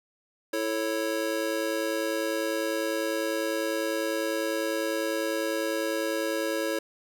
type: chord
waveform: square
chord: A major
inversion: second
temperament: just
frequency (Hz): 330 / 440 / 550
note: E4 / A4 / C#5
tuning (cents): +2 / 0 / -14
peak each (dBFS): -32 / -34 / -31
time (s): 0.53-6.79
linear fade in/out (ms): 5
effects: none